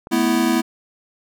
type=click; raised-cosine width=1 ms; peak=-20 dBFS; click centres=0.071 s
type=chord; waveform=square; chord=A suspended second; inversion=none; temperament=equal with one note detuned; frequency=216.6 / 246.9 / 329.6 Hz; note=A3 / B3 / E4; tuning=-27 / 0 / 0 cents; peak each=-23 / -20 / -20 dBFS; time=0.11-0.62 s; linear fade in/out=20 ms
effects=none